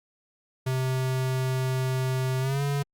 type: tone with pitch glide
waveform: square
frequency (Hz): 130 to 141.77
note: C3 to C#3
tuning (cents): -11 to +39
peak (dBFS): -25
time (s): 0.66-2.83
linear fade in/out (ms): 10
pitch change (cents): +150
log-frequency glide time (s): 2.4-2.62
effects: Opus 48 kbps